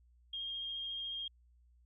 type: tone with vibrato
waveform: sine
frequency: 3228 Hz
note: G#7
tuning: 50 cents flat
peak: -38 dBFS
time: 0.33-1.28 s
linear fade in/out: 5 ms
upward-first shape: sine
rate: 14 Hz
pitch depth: 12 cents each way
effects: added 60 Hz sine -63 dBFS peak until 1.85 s